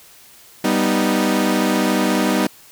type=chord; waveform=sawtooth; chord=G augmented; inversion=none; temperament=equal; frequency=196 / 246.9 / 311.1 Hz; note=G3 / B3 / D#4; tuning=0 / 0 / 0 cents; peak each=-16 dBFS; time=0.64-2.47 s; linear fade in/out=5 ms; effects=white hiss -46 dBFS RMS until 2.71 s